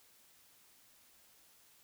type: silence
effects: white hiss -65 dBFS RMS until 1.83 s